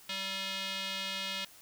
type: tone with band-pass filter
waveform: square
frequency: 193.2 Hz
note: G3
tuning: 25 cents flat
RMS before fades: -37 dBFS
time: 0.09-1.45 s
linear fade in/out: 5 ms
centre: 3400 Hz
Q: 2.2
effects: white hiss -56 dBFS RMS until 1.61 s